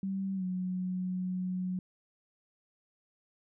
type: tone with pitch glide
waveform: sine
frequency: 193.3 to 183.51 Hz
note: G3 to F#3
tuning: -24 to -14 cents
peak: -31 dBFS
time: 0.03-1.79 s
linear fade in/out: 2 ms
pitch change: -90 cents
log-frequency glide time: 0.35-0.44 s
effects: none